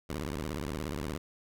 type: tone with vibrato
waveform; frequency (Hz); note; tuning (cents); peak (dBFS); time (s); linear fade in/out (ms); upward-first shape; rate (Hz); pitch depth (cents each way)
10% pulse; 74; D2; +14; -26; 0.09-1.18; 10; sine; 17; 290
effects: none